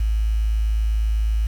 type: tone with quantisation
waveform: sine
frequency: 54 Hz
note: A1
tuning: 32 cents flat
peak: -17 dBFS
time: 0-1.47 s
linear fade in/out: 5 ms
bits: 7
effects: none